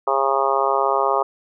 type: harmonic tone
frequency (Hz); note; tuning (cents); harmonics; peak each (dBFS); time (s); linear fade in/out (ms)
136.3; C#3; -29; 3 / 4 / 5 / 6 / 7 / 8 / 9; -24 / -24 / -24 / -24 / -24 / -24 / -24; 0.07-1.23; 5
effects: none

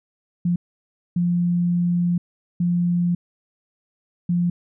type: tone bursts at uneven times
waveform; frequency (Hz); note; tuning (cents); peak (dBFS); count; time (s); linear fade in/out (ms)
sine; 174.61; F3; 0; -17; 4; 0.45-0.56 / 1.16-2.18 / 2.6-3.15 / 4.29-4.5; 5
effects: none

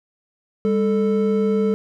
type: tone pair together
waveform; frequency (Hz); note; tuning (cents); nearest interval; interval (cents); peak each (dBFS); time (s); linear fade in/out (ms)
triangle; 201.2 / 440; G3 / A4; +45 / 0; octave + major second; 1355; -17; 0.65-1.74; 0
effects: none

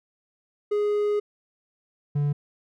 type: tone pair in turn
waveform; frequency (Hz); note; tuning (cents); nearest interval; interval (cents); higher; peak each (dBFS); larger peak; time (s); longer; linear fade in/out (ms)
triangle; 415.3 / 144.98; G#4 / D3; 0 / -22; octave + tritone; 1822; first; -19; neither; 0.71-1.2 / 2.15-2.33; first; 10
effects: none

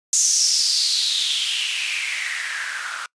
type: noise with band-pass filter sweep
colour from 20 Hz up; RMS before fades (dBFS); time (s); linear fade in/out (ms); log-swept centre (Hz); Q
blue; -22; 0.13-3.06; 2; 6600 to 1300; 5.8
effects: noise-tail reverb RT60 0.1 s tail -25 dB re dry + resampled to 22050 Hz

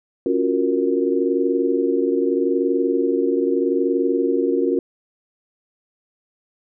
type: chord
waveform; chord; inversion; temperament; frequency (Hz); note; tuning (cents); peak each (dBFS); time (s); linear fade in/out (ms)
sine; Gb major seventh; second; equal; 277.2 / 349.2 / 370 / 466.2; Db4 / F4 / Gb4 / Bb4; 0 / 0 / 0 / 0; -22; 0.26-4.79; 2
effects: none

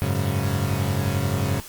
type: chord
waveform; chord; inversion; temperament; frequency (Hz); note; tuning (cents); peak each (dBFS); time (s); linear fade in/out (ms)
35% pulse; F# suspended second; none; equal; 92.5 / 103.83 / 138.59; F#2 / G#2 / C#3; 0 / 0 / 0; -24; 0.02-1.6; 0
effects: white hiss -41 dBFS RMS until 1.68 s + Opus 32 kbps

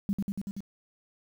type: tone with echo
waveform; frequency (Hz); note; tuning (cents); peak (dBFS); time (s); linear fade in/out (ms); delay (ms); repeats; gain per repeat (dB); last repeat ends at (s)
sine; 198.2; G3; +19; -24; 0.09-0.13; 0; 95; 5; -2; 0.605
effects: 9-bit

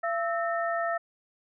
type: tone cluster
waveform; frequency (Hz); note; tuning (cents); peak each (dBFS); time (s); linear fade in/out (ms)
sine; 678 / 1310 / 1824; E5 / E6 / A#6; +49 / -11 / -38; -28 / -32 / -34; 0.03-0.98; 10
effects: none

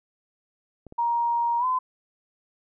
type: clicks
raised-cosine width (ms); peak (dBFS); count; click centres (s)
2; -29; 2; 0.867 / 0.924
type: tone with pitch glide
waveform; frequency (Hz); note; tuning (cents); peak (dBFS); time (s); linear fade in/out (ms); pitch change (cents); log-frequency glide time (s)
sine; 941 to 1020.3; A#5 to C6; +16 to -44; -21; 0.98-1.79; 10; +140; 1.59-1.65
effects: none

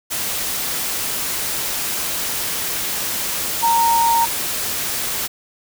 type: tone in noise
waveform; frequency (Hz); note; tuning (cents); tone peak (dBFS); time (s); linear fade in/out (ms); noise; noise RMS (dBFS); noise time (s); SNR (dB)
sine; 926; A#5; -12; -13; 3.62-4.26; 20; white; -23; 0.1-5.28; +7
effects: none

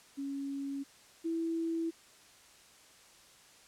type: tone pair in turn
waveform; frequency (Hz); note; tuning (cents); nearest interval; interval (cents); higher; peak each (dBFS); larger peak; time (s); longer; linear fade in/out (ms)
sine; 277.3 / 329.8; C#4 / E4; +1 / +1; minor third; 300; second; -35 / -31; second; 0.17-0.84 / 1.24-1.91; neither; 20
effects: white hiss -59 dBFS RMS until 3.67 s + low-pass 9000 Hz 12 dB/octave

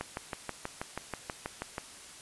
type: click train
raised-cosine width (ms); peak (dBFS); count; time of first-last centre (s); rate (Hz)
0.5; -19; 12; 0.01-1.781; 6.21
effects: white hiss -49 dBFS RMS until 2.21 s + resampled to 24000 Hz

